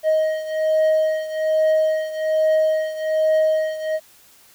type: beating tone pair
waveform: triangle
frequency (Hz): 627 / 628.2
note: D#5 / D#5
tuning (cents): +13 / +16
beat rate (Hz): 1.2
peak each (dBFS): -16 / -20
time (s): 0.03-4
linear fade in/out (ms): 50
effects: white hiss -51 dBFS RMS until 4.54 s